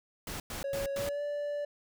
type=noise bursts; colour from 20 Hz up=pink; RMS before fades=-39 dBFS; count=4; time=0.27-1.09 s; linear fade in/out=2 ms; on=130 ms; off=100 ms
type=tone with pitch glide; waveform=triangle; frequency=554.4 to 582.6 Hz; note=C#5 to D5; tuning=0 to -14 cents; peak=-30 dBFS; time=0.64-1.65 s; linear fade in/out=5 ms; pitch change=+86 cents; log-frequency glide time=0.94-1.22 s
effects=none